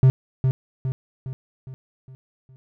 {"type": "tone with echo", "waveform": "triangle", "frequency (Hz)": 130.81, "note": "C3", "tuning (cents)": 0, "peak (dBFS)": -8, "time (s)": [0.03, 0.1], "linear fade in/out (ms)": 0, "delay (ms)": 410, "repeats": 6, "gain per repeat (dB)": -6, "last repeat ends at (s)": 2.56, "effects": []}